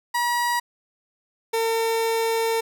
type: tone pair in turn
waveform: 30% pulse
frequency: 961 / 453.5 Hz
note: B5 / A#4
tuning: -48 / -48 cents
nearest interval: octave + minor second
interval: 1300 cents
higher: first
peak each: -18 dBFS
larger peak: neither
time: 0.14-0.6 / 1.53-2.61 s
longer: second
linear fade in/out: 10 ms
effects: none